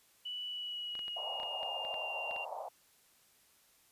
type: tone with pitch glide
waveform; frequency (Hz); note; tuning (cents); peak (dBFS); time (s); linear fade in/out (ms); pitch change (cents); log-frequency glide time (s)
sine; 2960 to 2778; F#7 to F7; 0 to -10; -38; 0.25-2.45; 10; -110; 0.46-2.12
type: clicks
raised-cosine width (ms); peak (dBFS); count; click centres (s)
0.3; -33; 10; 0.953 / 0.992 / 1.081 / 1.4 / 1.432 / 1.631 / 1.85 / 1.942 / 2.311 / 2.363
type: band-pass noise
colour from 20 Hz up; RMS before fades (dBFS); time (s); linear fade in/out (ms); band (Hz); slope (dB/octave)
pink; -43; 1.16-2.69; 10; 580 to 920; 48
effects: white hiss -67 dBFS RMS until 3.91 s + resampled to 32000 Hz